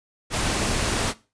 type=noise; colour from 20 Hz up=pink; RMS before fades=-24 dBFS; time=0.3-1.14 s; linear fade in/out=50 ms; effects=noise-tail reverb RT60 0.3 s tail -18 dB re dry + resampled to 22050 Hz